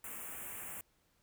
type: band-stop noise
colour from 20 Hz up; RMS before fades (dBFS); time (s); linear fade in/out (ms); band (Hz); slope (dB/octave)
white; -45; 0.04-0.81; 2; 2800 to 7400; 48
effects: pink hiss -74 dBFS RMS until 1.22 s